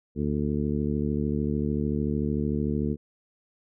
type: harmonic tone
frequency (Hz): 73.42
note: D2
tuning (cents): 0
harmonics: 1 / 2 / 3 / 4 / 5 / 6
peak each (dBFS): -32 / -30 / -28 / -33 / -34 / -35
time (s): 0.15-2.97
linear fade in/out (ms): 50
effects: none